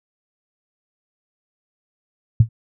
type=tone with exponential decay; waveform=sine; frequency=112.9 Hz; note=A2; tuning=45 cents sharp; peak=-4 dBFS; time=2.4-2.49 s; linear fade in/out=5 ms; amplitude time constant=18 ms; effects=none